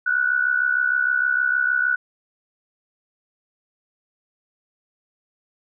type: tone with amplitude modulation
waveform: sine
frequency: 1475 Hz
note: F#6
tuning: 6 cents flat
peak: -14 dBFS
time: 0.06-1.96 s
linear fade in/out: 10 ms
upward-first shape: sine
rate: 66.5 Hz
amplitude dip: 75%
effects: none